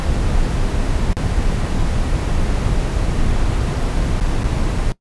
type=noise with dropouts; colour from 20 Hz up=brown; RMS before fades=-17 dBFS; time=0-4.92 s; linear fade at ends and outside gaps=0 ms; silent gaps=0.16-0.165 / 1.131-1.169 / 4.201-4.209 / 4.434-4.442 s; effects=noise-tail reverb RT60 0.1 s tail -19 dB re dry + resampled to 24000 Hz